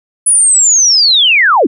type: linear sweep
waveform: sine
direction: down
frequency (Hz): 10000 to 211.7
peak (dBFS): -5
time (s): 0.26-1.67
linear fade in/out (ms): 10
effects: none